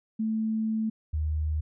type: tone pair in turn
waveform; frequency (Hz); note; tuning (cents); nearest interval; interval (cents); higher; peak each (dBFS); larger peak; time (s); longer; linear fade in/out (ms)
sine; 220 / 77.04; A3 / D#2; 0 / -17; octave + tritone; 1817; first; -25; neither; 0.19-0.9 / 1.13-1.61; first; 10
effects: none